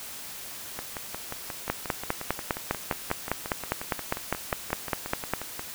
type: two click trains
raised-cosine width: 0.5 ms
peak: -9 / -18 dBFS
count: 19 / 28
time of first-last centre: 1.7-5.336 / 0.79-5.594 s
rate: 4.95 / 5.62 Hz
effects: white hiss -40 dBFS RMS until 5.74 s